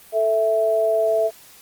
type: tone pair together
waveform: sine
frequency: 440 / 659.3 Hz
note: A4 / E5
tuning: 0 / 0 cents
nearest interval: perfect fifth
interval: 700 cents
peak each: -22 / -17 dBFS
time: 0.12-1.31 s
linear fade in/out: 50 ms
effects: white hiss -47 dBFS RMS until 1.61 s + Opus 32 kbps